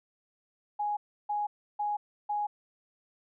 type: tone bursts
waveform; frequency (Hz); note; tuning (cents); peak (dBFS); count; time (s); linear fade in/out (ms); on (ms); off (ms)
sine; 830.6; G#5; 0; -28; 4; 0.79-2.47; 10; 180; 320
effects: none